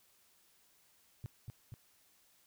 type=tone with echo; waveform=sine; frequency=116.54 Hz; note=A#2; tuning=in tune; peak=-37 dBFS; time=1.24-1.26 s; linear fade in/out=0 ms; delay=240 ms; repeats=2; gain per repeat=-3 dB; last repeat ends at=1.74 s; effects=tanh soft clip ceiling -35 dBFS + white hiss -69 dBFS RMS until 2.46 s